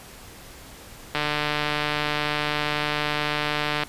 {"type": "click train", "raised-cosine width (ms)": 0.3, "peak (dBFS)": -8, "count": 401, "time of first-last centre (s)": [1.15, 3.835], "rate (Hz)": 149, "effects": ["pink hiss -44 dBFS RMS until 3.88 s", "resampled to 32000 Hz"]}